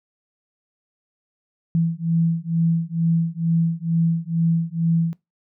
sine beating tone pair, 164.81 / 167.01 Hz, E3 / E3, 0 / +23 cents, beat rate 2.2 Hz, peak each -21 dBFS, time 1.75-5.13 s, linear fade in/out 0 ms, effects noise-tail reverb RT60 0.2 s tail -21 dB re dry

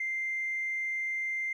triangle tone with tanh clipping, 2091 Hz, C7, 2 cents flat, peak -30 dBFS, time 0-1.53 s, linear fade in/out 5 ms, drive 4 dB, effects none

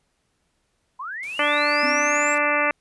sine linear sweep, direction up, 960 to 7650 Hz, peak -29 dBFS, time 0.99-2.35 s, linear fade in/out 10 ms
white noise, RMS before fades -45 dBFS, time 1.23-2.38 s, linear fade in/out 0 ms
harmonic tone, 293.7 Hz, D4, in tune, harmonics 1 / 2 / 3 / 4 / 5 / 6 / 7 / 8 / 9, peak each -31 / -25 / -29 / -25 / -28 / -27 / -25 / -28 / -28 dBFS, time 1.39-2.71 s, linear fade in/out 2 ms
sine tone with exponential decay, 261.6 Hz, C4, in tune, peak -25 dBFS, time 1.83-2.52 s, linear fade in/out 5 ms, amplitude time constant 150 ms
effects pink hiss -70 dBFS RMS until 2.8 s + resampled to 24000 Hz

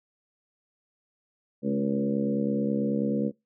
harmonic tone with a mistuned harmonic, 69.3 Hz, C#2, in tune, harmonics 2 / 3 / 4 / 5 / 6 / 7 / 8, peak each -36 / -26 / -31 / -35 / -40 / -32 / -37 dBFS, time 1.62-3.32 s, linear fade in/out 50 ms, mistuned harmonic 3, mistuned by +30 cents, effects noise-tail reverb RT60 0.2 s tail -22 dB re dry

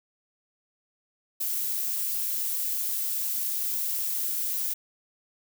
violet noise, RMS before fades -29 dBFS, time 1.4-4.74 s, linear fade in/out 10 ms, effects none

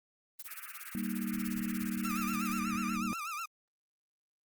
blue noise with tremolo, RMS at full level -42 dBFS, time 0.39-2.59 s, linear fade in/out 5 ms, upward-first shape sine, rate 17 Hz, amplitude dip 95%
pink band-pass noise, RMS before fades -50 dBFS, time 0.46-2.98 s, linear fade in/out 20 ms, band 1200 to 2800 Hz, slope 96 dB/octave
sine chord, Eb major, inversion first, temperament equal, 196 / 233.1 / 311.1 Hz, G3 / Bb3 / Eb4, 0 / 0 / 0 cents, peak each -36 / -36 / -42 dBFS, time 0.95-3.13 s, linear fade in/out 0 ms
30% pulse tone with vibrato, 1271 Hz, D#6, 36 cents sharp, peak -34 dBFS, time 2.04-3.46 s, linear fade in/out 10 ms, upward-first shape sine, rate 8.2 Hz, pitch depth 130 cents each way
effects Opus 24 kbps

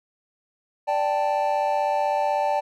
triangle chord, D suspended fourth, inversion none, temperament equal, 587.3 / 784 / 880 Hz, D5 / G5 / A5, 0 / 0 / 0 cents, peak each -23 dBFS, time 0.87-2.61 s, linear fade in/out 20 ms, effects none

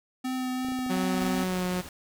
square tone with vibrato, 255.9 Hz, C4, 38 cents flat, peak -29 dBFS, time 0.24-1.44 s, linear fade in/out 10 ms, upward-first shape triangle, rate 2.8 Hz, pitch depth 14 cents each way
clicks, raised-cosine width 2 ms, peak -30 dBFS, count 10, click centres 0.648 / 0.686 / 0.72 / 0.79 / 0.864 / 0.969 / 1.036 / 1.143 / 1.18 / 1.259 s
sawtooth tone with pitch glide, 185 to 181.4 Hz, F#3 to F#3, 0 to -34 cents, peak -23 dBFS, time 0.89-1.82 s, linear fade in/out 20 ms, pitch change -34 cents, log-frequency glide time 1.47-1.64 s
pink noise with tremolo, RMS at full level -41 dBFS, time 1.2-1.89 s, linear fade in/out 2 ms, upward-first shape triangle, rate 5.8 Hz, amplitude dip 30%
effects none

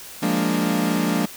40% pulse chord, Bb dominant seventh, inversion second, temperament equal with one note detuned, 174.61 / 207.7 / 232.1 / 293.7 Hz, F3 / Ab3 / Bb3 / D4, 0 / 0 / -7 / 0 cents, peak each -24 dBFS, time 0.22-1.26 s, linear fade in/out 10 ms, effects white hiss -39 dBFS RMS until 1.36 s

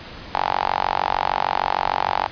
sawtooth tone with high-pass filter, 46.59 Hz, F#1, 13 cents sharp, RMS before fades -22 dBFS, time 0.34-2.27 s, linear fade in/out 10 ms, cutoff 840 Hz, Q 5.6, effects pink hiss -37 dBFS RMS until 2.31 s + resampled to 11025 Hz

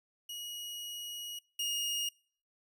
sawtooth tone pair in turn, 2899 / 2859 Hz, F#7 / F7, -36 / +40 cents, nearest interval unison, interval 24 cents, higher first, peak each -37 / -29 dBFS, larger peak second, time 0.29-1.39 / 1.59-2.09 s, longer first, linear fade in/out 5 ms, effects noise-tail reverb RT60 0.5 s tail -26 dB re dry

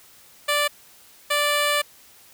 10% pulse tone bursts at uneven times, 586 Hz, D5, 4 cents flat, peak -11 dBFS, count 2, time 0.48-0.68 / 1.3-1.82 s, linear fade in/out 10 ms, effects white hiss -51 dBFS RMS until 2.33 s

